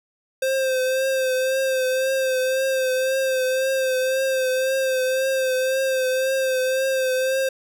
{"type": "tone with vibrato", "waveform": "square", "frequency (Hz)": 523.3, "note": "C5", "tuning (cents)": 0, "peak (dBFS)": -20, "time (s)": [0.42, 7.49], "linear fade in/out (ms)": 5, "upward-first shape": "triangle", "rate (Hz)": 1.9, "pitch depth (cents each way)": 38, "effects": []}